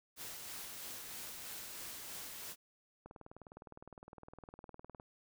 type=noise with tremolo; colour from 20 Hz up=white; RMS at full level=-46 dBFS; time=0.16-2.56 s; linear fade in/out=50 ms; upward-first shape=sine; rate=3.1 Hz; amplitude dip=25%
type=click train; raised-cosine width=1 ms; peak=-37 dBFS; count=39; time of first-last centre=3.06-4.999 s; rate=19.6 Hz
effects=none